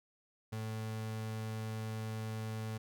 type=tone; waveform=35% pulse; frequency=110 Hz; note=A2; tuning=in tune; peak=-36 dBFS; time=0.52-2.78 s; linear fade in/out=10 ms; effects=none